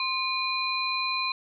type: tone cluster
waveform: sine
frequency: 1046 / 2436 / 4068 Hz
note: C6 / D#7 / C8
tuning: -1 / -37 / -50 cents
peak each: -30 dBFS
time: 0-1.32 s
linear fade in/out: 2 ms
effects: none